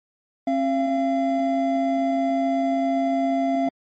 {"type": "tone pair together", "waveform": "triangle", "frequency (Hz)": [268.9, 684], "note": ["C4", "F5"], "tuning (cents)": [47, -36], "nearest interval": "octave + major third", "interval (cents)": 1617, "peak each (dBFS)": -20, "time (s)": [0.47, 3.69], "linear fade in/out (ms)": 5, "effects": ["MP3 32 kbps"]}